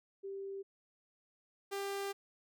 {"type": "tone pair in turn", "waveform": ["sine", "sawtooth"], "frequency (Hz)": [392, 396.8], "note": ["G4", "G4"], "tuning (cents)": [0, 21], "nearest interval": "unison", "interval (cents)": 21, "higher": "second", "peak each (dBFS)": [-40, -33], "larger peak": "second", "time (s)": [[0.23, 0.63], [1.71, 2.13]], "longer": "second", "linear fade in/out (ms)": 20, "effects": []}